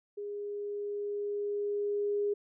sine tone with level ramp, 410 Hz, G#4, 22 cents flat, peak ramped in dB -36 to -27 dBFS, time 0.17-2.34 s, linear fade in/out 10 ms, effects none

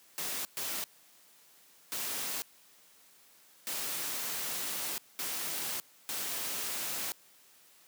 white noise bursts at uneven times, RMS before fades -36 dBFS, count 6, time 0.18-0.45 / 0.57-0.84 / 1.92-2.42 / 3.67-4.98 / 5.19-5.8 / 6.09-7.12 s, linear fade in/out 0 ms, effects white hiss -61 dBFS RMS until 7.87 s + high-pass 150 Hz 12 dB/octave

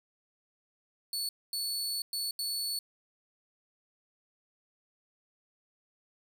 sawtooth tone bursts at uneven times, 4435 Hz, C#8, in tune, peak -29 dBFS, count 4, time 1.13-1.29 / 1.53-2.02 / 2.13-2.31 / 2.39-2.79 s, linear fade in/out 2 ms, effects none

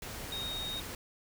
sine tone in noise, 3729 Hz, A#7, in tune, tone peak -36 dBFS, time 0.32-0.8 s, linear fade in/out 2 ms, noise pink, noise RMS -42 dBFS, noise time 0.02-0.95 s, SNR +3 dB, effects none

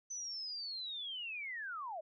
sine linear sweep, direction down, 6090 to 590 Hz, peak -40 dBFS, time 0.1-2.01 s, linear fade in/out 10 ms, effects none

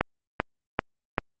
click train, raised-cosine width 0.5 ms, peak -7 dBFS, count 4, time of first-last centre 0.01-1.182 s, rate 2.56 Hz, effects Opus 48 kbps

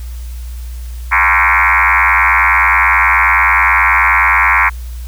sine tone with frequency modulation, 1620 Hz, G#6, 43 cents flat, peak -7 dBFS, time 1.11-4.7 s, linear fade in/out 20 ms, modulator 89.4 Hz, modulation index 7.8, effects added 60 Hz sine -22 dBFS peak until 5.07 s + white hiss -41 dBFS RMS until 5.07 s

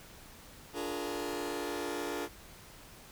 sawtooth chord, Bb dominant seventh, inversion first, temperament just, 291.4 / 349.6 / 419.5 / 466.2 Hz, D4 / F4 / Ab4 / Bb4, -13 / +2 / +17 / 0 cents, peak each -36 / -36 / -37 / -37 dBFS, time 0.73-2.29 s, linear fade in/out 50 ms, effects pink hiss -53 dBFS RMS until 3.11 s

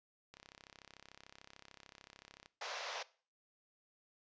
click train, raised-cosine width 0.2 ms, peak -36 dBFS, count 72, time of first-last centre 0.34-2.459 s, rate 33.5 Hz
pink band-pass noise, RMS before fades -44 dBFS, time 2.61-3.03 s, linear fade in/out 5 ms, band 500 to 6100 Hz, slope 48 dB/octave
effects noise-tail reverb RT60 0.4 s tail -19 dB re dry + resampled to 16000 Hz

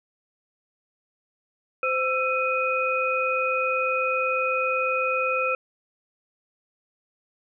sine tone cluster, 518 / 1334 / 2496 Hz, C5 / E6 / D#7, -17 / +20 / +5 cents, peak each -26 dBFS, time 1.83-5.55 s, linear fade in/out 2 ms, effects none

